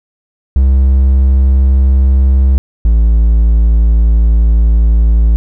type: tone pair in turn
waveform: triangle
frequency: 66.2 / 55.92 Hz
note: C2 / A1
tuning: +21 / +29 cents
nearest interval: minor third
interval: 292 cents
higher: first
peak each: -3 dBFS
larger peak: neither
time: 0.56-2.58 / 2.85-5.36 s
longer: second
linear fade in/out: 0 ms
effects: none